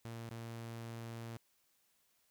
sawtooth tone with dropouts, 115.4 Hz, A#2, 17 cents flat, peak -40 dBFS, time 0.05-1.37 s, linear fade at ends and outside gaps 0 ms, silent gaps 0.291-0.309 s, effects white hiss -75 dBFS RMS until 2.3 s

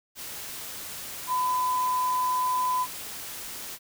sine tone in noise, 1006 Hz, B5, 32 cents sharp, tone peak -23 dBFS, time 1.27-2.87 s, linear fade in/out 50 ms, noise white, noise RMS -38 dBFS, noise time 0.15-3.79 s, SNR +12 dB, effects none

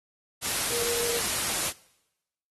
sine tone in noise, 471.9 Hz, A#4, 21 cents sharp, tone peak -31 dBFS, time 0.69-1.21 s, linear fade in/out 50 ms, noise white, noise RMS -28 dBFS, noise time 0.41-1.73 s, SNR -6 dB, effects noise-tail reverb RT60 0.9 s tail -22 dB re dry + AAC 32 kbps

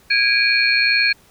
sine tone cluster, 1644 / 2330 / 2452 / 4314 Hz, G#6 / D7 / D#7 / C#8, -18 / -14 / -26 / -48 cents, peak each -19 dBFS, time 0.1-1.13 s, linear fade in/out 10 ms, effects pink hiss -52 dBFS RMS until 1.3 s

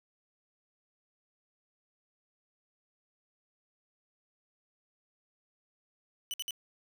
sawtooth tone bursts, 2980 Hz, F#7, 12 cents sharp, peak -31 dBFS, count 3, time 6.31-6.508 s, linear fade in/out 0 ms, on 28 ms, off 57 ms, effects none

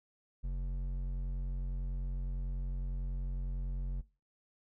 sine tone with hard clipping, 45.43 Hz, F#1, 31 cents flat, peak -35 dBFS, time 0.43-4.02 s, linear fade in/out 20 ms, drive 8 dB, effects noise-tail reverb RT60 0.3 s tail -20 dB re dry

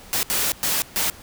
white noise bursts at uneven times, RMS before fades -22 dBFS, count 4, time 0.13-0.23 / 0.3-0.52 / 0.63-0.82 / 0.96-1.1 s, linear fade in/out 0 ms, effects pink hiss -44 dBFS RMS until 1.22 s

